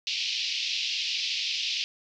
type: band-pass noise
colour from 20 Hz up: pink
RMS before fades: -30 dBFS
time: 0.07-1.84 s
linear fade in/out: 0 ms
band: 2500 to 5400 Hz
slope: 48 dB/octave
effects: none